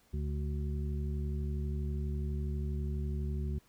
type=harmonic tone with a mistuned harmonic; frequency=72.2 Hz; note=D2; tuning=29 cents flat; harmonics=1 / 2 / 3 / 5; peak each=-33 / -39 / -43 / -47 dBFS; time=0.13-3.59 s; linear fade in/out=10 ms; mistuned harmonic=5; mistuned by=+48 cents; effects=pink hiss -67 dBFS RMS until 3.68 s